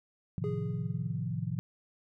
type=chord; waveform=sine; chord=F dominant seventh; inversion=first; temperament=equal; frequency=110 / 130.81 / 155.56 / 174.61 Hz; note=A2 / C3 / Eb3 / F3; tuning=0 / 0 / 0 / 0 cents; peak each=-37 dBFS; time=0.38-1.59 s; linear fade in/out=0 ms
type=tone with exponential decay; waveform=triangle; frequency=414 Hz; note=G#4; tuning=5 cents flat; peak=-30 dBFS; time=0.44-1.27 s; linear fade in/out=0 ms; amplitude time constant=180 ms
effects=none